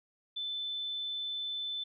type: tone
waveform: sine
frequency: 3520 Hz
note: A7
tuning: in tune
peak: -34 dBFS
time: 0.36-1.84 s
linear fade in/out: 10 ms
effects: none